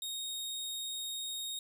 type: tone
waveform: sawtooth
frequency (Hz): 3729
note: A#7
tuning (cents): 0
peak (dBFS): -34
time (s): 0.02-1.59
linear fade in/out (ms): 2
effects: 12-bit